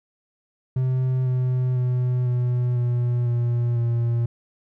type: tone with pitch steps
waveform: triangle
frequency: 128.9 / 126.98 / 125.09 / 123.22 / 121.38 / 119.58 / 117.79 Hz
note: C3 / B2 / B2 / B2 / B2 / A#2 / A#2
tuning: -26 / +49 / +23 / -4 / -30 / +45 / +18 cents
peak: -17 dBFS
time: 0.76-4.26 s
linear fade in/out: 5 ms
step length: 500 ms
effects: none